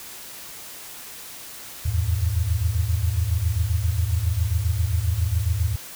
sine tone cluster, 78.6 / 86 / 107 Hz, D#2 / F2 / A2, +18 / -26 / -48 cents, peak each -24 dBFS, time 1.85-5.76 s, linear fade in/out 10 ms, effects white hiss -39 dBFS RMS until 5.95 s

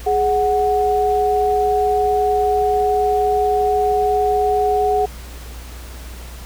sine tone pair together, 417.4 / 740 Hz, G#4 / F#5, +9 / 0 cents, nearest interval minor seventh, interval 991 cents, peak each -17 / -16 dBFS, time 0.06-5.06 s, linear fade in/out 10 ms, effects added 60 Hz sine -32 dBFS peak until 6.45 s + pink hiss -39 dBFS RMS until 6.45 s

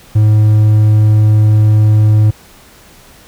triangle tone, 107 Hz, A2, 48 cents flat, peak -3 dBFS, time 0.15-2.31 s, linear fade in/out 10 ms, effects pink hiss -41 dBFS RMS until 3.27 s

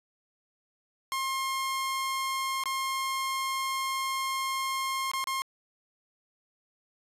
sawtooth tone with dropouts, 1067 Hz, C6, 34 cents sharp, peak -25 dBFS, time 1.12-5.42 s, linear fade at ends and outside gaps 0 ms, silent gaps 2.637-2.657 / 5.115-5.135 / 5.241-5.272 s, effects resampled to 32000 Hz

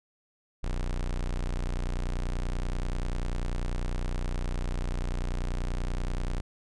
40% pulse tone, 30.15 Hz, B0, 41 cents flat, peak -27 dBFS, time 0.63-6.41 s, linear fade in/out 10 ms, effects resampled to 22050 Hz

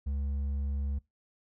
sine tone with hard clipping, 70 Hz, C#2, 18 cents sharp, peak -31 dBFS, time 0.06-0.99 s, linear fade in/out 10 ms, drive 4 dB, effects noise-tail reverb RT60 0.2 s tail -23 dB re dry

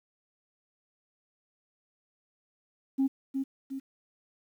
sine tone with echo, 269.5 Hz, C#4, 49 cents flat, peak -21 dBFS, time 2.98-3.08 s, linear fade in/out 20 ms, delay 360 ms, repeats 2, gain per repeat -6 dB, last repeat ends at 3.8 s, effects tanh soft clip ceiling -20 dBFS + 10-bit

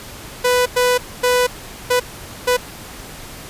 sawtooth tone bursts at uneven times, 495.9 Hz, B4, 7 cents sharp, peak -9 dBFS, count 5, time 0.44-0.66 / 0.76-0.98 / 1.23-1.47 / 1.9-2 / 2.47-2.57 s, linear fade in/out 10 ms, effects pink hiss -35 dBFS RMS until 3.49 s + resampled to 32000 Hz

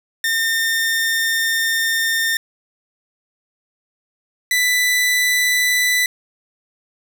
sawtooth tone pair in turn, 1815 / 1987.4 Hz, A#6 / B6, -47 / +10 cents, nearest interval major second, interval 157 cents, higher second, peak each -13 / -11 dBFS, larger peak second, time 0.24-2.37 / 4.51-6.06 s, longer first, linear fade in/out 2 ms, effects none

